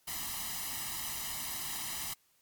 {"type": "noise with comb filter", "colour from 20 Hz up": "white", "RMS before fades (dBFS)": -38, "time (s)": [0.07, 2.14], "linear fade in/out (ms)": 10, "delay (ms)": 1, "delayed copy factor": 0.8, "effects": ["white hiss -70 dBFS RMS until 2.41 s", "MP3 96 kbps"]}